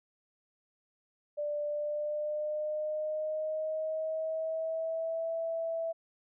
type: tone with pitch glide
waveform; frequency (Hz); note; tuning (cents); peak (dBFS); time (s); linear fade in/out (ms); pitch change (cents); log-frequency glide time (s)
sine; 590 to 658.4; D5 to E5; +8 to -2; -31; 1.37-5.93; 20; +190; 1.65-5.32
effects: none